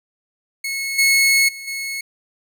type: tone with level steps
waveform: sawtooth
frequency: 2187 Hz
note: C#7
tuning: 24 cents flat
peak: -19 / -9 / -28 / -21 dBFS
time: 0.64-2.01 s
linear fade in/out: 5 ms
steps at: 0.98 / 1.48 / 1.67 s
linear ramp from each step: 10 ms
effects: none